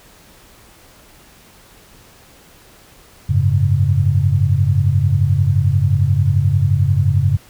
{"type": "chord", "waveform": "sine", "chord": "F# suspended second", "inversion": "none", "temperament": "equal", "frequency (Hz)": [92.5, 103.83, 138.59], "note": ["F#2", "G#2", "C#3"], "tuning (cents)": [0, 0, 0], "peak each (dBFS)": -16, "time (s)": [3.29, 7.37], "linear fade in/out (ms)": 10, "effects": ["pink hiss -46 dBFS RMS until 7.49 s"]}